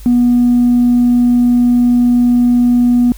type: tone with tanh clipping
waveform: triangle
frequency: 243.3 Hz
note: B3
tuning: 26 cents flat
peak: -7 dBFS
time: 0.06-3.12 s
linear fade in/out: 0 ms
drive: 5 dB
effects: added 50 Hz sine -29 dBFS peak until 3.17 s + white hiss -42 dBFS RMS until 3.17 s